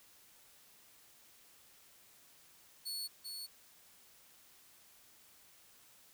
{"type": "tone with echo", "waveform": "sawtooth", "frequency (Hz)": 4407, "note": "C#8", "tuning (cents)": -11, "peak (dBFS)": -36, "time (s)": [2.85, 3.08], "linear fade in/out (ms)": 20, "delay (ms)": 390, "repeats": 1, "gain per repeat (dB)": -4, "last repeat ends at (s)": 3.47, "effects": ["white hiss -63 dBFS RMS until 6.13 s"]}